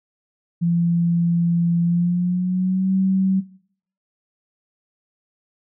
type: tone with pitch glide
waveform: sine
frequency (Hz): 170.6 to 190.39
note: F3 to F#3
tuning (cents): -40 to +50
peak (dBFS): -16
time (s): 0.61-3.41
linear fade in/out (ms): 20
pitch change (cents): +190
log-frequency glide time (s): 1.82-2.92
effects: noise-tail reverb RT60 0.6 s tail -18 dB re dry